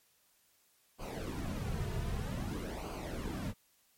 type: noise with flanger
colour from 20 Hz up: brown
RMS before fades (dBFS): -38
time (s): 0.98-3.54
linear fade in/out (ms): 50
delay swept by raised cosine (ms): 0.54 to 3.74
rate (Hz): 0.52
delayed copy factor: -0.7
effects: white hiss -70 dBFS RMS until 3.97 s + MP3 64 kbps